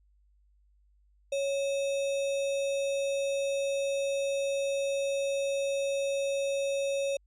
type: tone with sample-and-hold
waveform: sine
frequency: 554.4 Hz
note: C#5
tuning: in tune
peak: -27 dBFS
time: 1.32-7.17 s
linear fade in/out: 5 ms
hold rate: 3150 Hz
effects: added 50 Hz sine -62 dBFS peak until 7.26 s + resampled to 22050 Hz